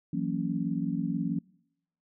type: chord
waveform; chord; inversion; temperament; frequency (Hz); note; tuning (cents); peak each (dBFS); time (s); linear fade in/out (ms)
sine; F# dominant seventh; third; just; 166.5 / 185 / 231.2 / 277.5; E3 / F#3 / A#3 / C#4; +18 / 0 / -14 / +2; -33; 0.13-1.39; 5
effects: noise-tail reverb RT60 0.8 s tail -26 dB re dry